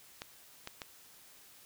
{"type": "clicks", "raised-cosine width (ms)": 0.2, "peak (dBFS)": -23, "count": 3, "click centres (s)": [0.219, 0.674, 0.818], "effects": ["white hiss -58 dBFS RMS until 1.65 s"]}